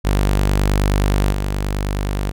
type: tone with level steps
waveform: sawtooth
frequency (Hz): 49.5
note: G1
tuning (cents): +18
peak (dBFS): -10 / -15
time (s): 0.04-2.32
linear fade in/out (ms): 20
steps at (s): 1.32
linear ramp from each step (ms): 5
effects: none